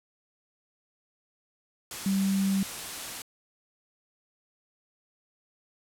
sine tone in noise, 194.5 Hz, G3, 13 cents flat, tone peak -23 dBFS, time 2.06-2.63 s, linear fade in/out 2 ms, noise white, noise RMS -37 dBFS, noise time 1.91-3.22 s, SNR +11 dB, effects low-pass 12000 Hz 12 dB/octave

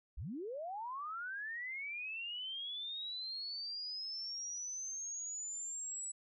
sine linear sweep, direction up, 38.95 to 7902 Hz, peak -40 dBFS, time 0.17-6.12 s, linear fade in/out 10 ms, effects none

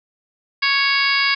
harmonic tone with a mistuned harmonic, 554.4 Hz, C#5, in tune, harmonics 2 / 3 / 4 / 5 / 6 / 7 / 8 / 9, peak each -24 / -22 / -19 / -25 / -28 / -29 / -28 / -22 dBFS, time 0.62-1.35 s, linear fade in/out 10 ms, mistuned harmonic 9, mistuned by -40 cents, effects none

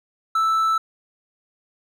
triangle tone, 1318.5 Hz, E6, in tune, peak -15 dBFS, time 0.35-0.78 s, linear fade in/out 5 ms, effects none

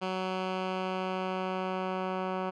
10% pulse tone with low-pass filter sweep, 186.6 Hz, F#3, 15 cents sharp, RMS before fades -33 dBFS, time 0.01-2.51 s, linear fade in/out 20 ms, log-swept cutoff 3500 to 1800 Hz, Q 1, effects none

